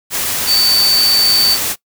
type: tone in noise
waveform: sine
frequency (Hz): 4554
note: C#8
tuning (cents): +46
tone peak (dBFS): -10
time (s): 0.46-1.58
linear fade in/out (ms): 50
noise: white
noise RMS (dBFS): -18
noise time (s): 0.1-1.76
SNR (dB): +5
effects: noise-tail reverb RT60 0.1 s tail -21 dB re dry